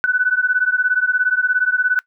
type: beating tone pair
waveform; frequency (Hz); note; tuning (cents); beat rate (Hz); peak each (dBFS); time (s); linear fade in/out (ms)
sine; 1486 / 1503; F#6 / F#6; +7 / +27; 17; -17; 0.04-1.99; 0
effects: noise-tail reverb RT60 0.1 s tail -23 dB re dry